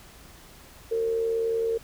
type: tone with amplitude modulation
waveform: sine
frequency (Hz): 455.1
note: A#4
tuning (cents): -42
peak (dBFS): -21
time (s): 0.91-1.78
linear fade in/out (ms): 10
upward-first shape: sine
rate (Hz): 79.1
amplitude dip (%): 45
effects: added 60 Hz sine -56 dBFS peak until 1.83 s + pink hiss -50 dBFS RMS until 1.83 s